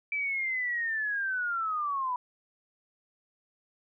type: linear sweep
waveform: sine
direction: down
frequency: 2326 to 973 Hz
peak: -28 dBFS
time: 0.12-2.16 s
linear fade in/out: 2 ms
effects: none